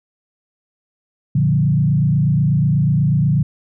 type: tone with frequency modulation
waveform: sine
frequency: 146.4 Hz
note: D3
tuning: 5 cents flat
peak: -12 dBFS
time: 1.35-3.43 s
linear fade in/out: 5 ms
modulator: 28.2 Hz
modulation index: 1.1
effects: none